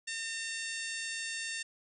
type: harmonic tone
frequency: 907 Hz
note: A#5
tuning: 48 cents flat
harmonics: 2 / 3 / 4 / 5 / 6 / 7 / 8 / 9 / 10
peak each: -40 / -42 / -45 / -46 / -47 / -49 / -46 / -48 / -50 dBFS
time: 0.07-1.63 s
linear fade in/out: 10 ms
effects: none